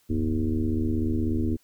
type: tone with frequency modulation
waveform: sine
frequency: 164.81 Hz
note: E3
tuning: in tune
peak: -22 dBFS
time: 0.09-1.57 s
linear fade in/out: 20 ms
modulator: 76.4 Hz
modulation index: 2.4
effects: white hiss -64 dBFS RMS until 1.63 s